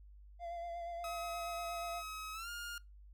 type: tone with vibrato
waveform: triangle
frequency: 687 Hz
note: F5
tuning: 29 cents flat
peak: -39 dBFS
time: 0.39-2.03 s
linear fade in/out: 50 ms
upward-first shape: sine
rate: 8.4 Hz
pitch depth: 26 cents each way
type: tone with pitch glide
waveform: sawtooth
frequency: 1275 to 1414.7 Hz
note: D#6 to F6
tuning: +42 to +22 cents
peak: -39 dBFS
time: 1.04-2.78 s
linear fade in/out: 2 ms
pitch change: +180 cents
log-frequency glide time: 2.33-2.49 s
effects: noise-tail reverb RT60 0.2 s tail -22 dB re dry + added 50 Hz sine -54 dBFS peak until 3.13 s